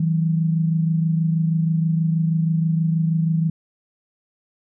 sine tone pair together, 161.6 / 187.87 Hz, E3 / F#3, -34 / +27 cents, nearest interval minor third, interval 261 cents, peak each -17 / -26 dBFS, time 0-3.5 s, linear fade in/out 5 ms, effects none

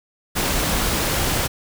pink noise, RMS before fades -21 dBFS, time 0.35-1.48 s, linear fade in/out 20 ms, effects none

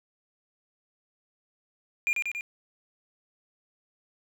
triangle tone with echo, 2407 Hz, D7, 42 cents sharp, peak -21 dBFS, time 2.07-2.13 s, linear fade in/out 0 ms, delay 93 ms, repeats 3, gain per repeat -3 dB, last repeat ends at 2.409 s, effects none

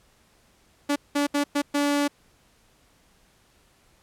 sawtooth tone bursts at uneven times, 287.9 Hz, D4, 34 cents flat, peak -17 dBFS, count 5, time 0.89-0.96 / 1.15-1.27 / 1.34-1.44 / 1.55-1.62 / 1.74-2.08 s, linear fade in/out 10 ms, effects pink hiss -61 dBFS RMS until 4.02 s + low-pass 12000 Hz 12 dB/octave

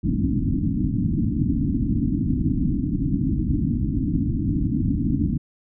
white low-pass noise, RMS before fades -22 dBFS, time 0.03-5.38 s, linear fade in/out 10 ms, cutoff 310 Hz, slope 96 dB/octave, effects none

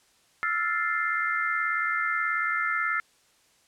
sine chord, F major seventh, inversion third, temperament equal, 1318.5 / 1396.9 / 1760 / 2093 Hz, E6 / F6 / A6 / C7, 0 / 0 / 0 / 0 cents, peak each -30 dBFS, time 0.43-3 s, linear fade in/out 0 ms, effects white hiss -63 dBFS RMS until 3.67 s + low-pass 9000 Hz 12 dB/octave

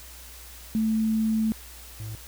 sine / triangle tone pair in turn, 220 / 108.89 Hz, A3 / A2, 0 / -18 cents, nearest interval octave, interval 1218 cents, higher first, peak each -21 / -31 dBFS, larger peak first, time 0.75-1.52 / 2-2.15 s, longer first, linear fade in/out 0 ms, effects added 60 Hz sine -46 dBFS peak until 2.27 s + white hiss -46 dBFS RMS until 2.27 s

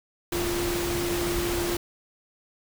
sine tone in noise, 347.1 Hz, F4, 11 cents flat, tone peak -27 dBFS, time 0.32-1.77 s, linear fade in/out 5 ms, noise pink, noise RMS -30 dBFS, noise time 0.32-1.77 s, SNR 0 dB, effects none

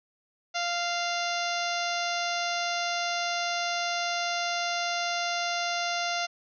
harmonic tone with a mistuned harmonic, 695 Hz, F5, 9 cents flat, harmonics 1 / 2 / 3 / 4 / 5 / 6 / 7 / 8 / 9, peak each -31 / -34 / -36 / -37 / -38 / -39 / -39 / -40 / -41 dBFS, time 0.54-6.27 s, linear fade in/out 20 ms, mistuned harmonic 5, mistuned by +18 cents, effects none

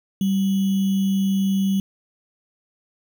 sine tone with sample-and-hold, 194.2 Hz, G3, 16 cents flat, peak -17 dBFS, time 0.21-1.8 s, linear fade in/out 2 ms, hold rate 3150 Hz, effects none

